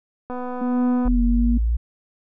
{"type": "click train", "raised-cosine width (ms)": 1, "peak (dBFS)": -18, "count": 195, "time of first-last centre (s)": [0.3, 1.079], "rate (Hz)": 249}
{"type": "tone with pitch glide", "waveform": "sine", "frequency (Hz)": [246.9, 237.5], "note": ["B3", "A#3"], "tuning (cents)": [0, 33], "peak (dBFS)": -18, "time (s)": [0.61, 1.58], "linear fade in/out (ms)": 10, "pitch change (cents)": -67, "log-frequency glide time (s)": [1.13, 1.21]}
{"type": "linear sweep", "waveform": "sine", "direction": "up", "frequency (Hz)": [40.76, 59.6], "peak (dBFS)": -17, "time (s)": [1.05, 1.77], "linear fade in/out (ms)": 10}
{"effects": []}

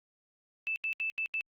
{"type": "tone bursts at uneven times", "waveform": "sine", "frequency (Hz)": 2637, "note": "E7", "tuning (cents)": 0, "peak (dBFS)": -30, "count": 5, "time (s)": [[0.67, 0.76], [0.84, 0.93], [1, 1.1], [1.18, 1.26], [1.34, 1.41]], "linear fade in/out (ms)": 0, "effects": ["Opus 48 kbps"]}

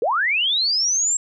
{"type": "linear sweep", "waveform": "sine", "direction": "up", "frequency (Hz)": [400, 7600], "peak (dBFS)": -17, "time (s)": [0.02, 1.17], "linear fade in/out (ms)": 2, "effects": []}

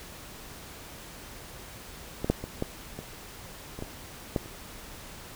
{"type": "clicks", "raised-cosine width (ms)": 2, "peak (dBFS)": [-16, -8, -22, -14, -24, -26, -21, -12, -30], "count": 9, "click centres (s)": [2.245, 2.3, 2.44, 2.624, 2.99, 3.79, 3.824, 4.362, 4.459], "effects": ["pink hiss -45 dBFS RMS until 5.35 s"]}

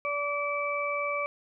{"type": "harmonic tone", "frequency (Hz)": 578, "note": "D5", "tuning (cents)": -28, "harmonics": [1, 2, 4], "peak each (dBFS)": [-32, -32, -32], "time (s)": [0.05, 1.26], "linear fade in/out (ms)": 0, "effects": []}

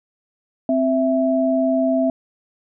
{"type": "tone pair together", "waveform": "sine", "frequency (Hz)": [261.6, 659.2], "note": ["C4", "E5"], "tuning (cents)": [0, 0], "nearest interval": "octave + major third", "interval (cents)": 1600, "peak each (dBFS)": -18, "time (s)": [0.69, 2.1], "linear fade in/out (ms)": 2, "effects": []}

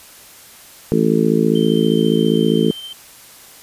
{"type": "harmonic tone", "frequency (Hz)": 55, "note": "A1", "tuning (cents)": 0, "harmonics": [3, 4, 5, 6, 7, 8], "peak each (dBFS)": [-19, -17, -21, -20, -21, -19], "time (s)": [0.92, 2.71], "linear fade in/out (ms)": 0}
{"type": "tone with tremolo", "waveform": "triangle", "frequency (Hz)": 3118, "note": "G7", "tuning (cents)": -10, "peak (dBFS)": -27, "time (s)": [1.55, 2.93], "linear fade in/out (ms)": 5, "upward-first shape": "square", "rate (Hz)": 14, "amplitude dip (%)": 30}
{"effects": ["white hiss -42 dBFS RMS until 3.62 s", "resampled to 32000 Hz"]}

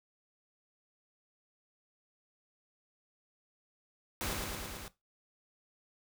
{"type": "noise with echo", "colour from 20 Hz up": "pink", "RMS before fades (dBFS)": -36, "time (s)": [4.21, 4.33], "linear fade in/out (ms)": 0, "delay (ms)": 110, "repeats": 5, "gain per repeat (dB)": -2, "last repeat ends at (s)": 4.88, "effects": ["noise-tail reverb RT60 0.2 s tail -17 dB re dry"]}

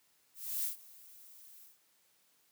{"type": "noise with ADSR envelope", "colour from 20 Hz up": "violet", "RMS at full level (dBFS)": -34, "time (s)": [0.34, 1.78], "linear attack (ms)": 300, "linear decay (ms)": 120, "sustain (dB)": -22, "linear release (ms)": 140, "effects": ["white hiss -71 dBFS RMS until 2.51 s", "high-pass 100 Hz 12 dB/octave"]}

